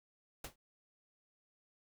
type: noise with exponential decay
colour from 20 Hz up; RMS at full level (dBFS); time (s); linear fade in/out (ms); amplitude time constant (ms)
pink; -39; 0.44-0.56; 5; 24
effects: none